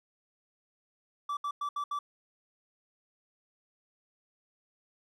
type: tone bursts at uneven times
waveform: triangle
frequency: 1160 Hz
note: D6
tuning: 22 cents flat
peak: -29 dBFS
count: 5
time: 1.29-1.37 / 1.44-1.51 / 1.61-1.69 / 1.76-1.84 / 1.91-1.99 s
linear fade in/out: 5 ms
effects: none